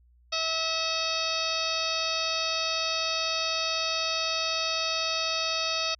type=harmonic tone with a mistuned harmonic; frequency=648 Hz; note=E5; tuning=30 cents flat; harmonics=1 / 2 / 3 / 4 / 5 / 6 / 7 / 8 / 9; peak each=-35 / -34 / -42 / -33 / -39 / -33 / -33 / -35 / -40 dBFS; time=0.32-5.95 s; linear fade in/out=10 ms; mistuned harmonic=6; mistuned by=-68 cents; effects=added 60 Hz sine -57 dBFS peak until 5.99 s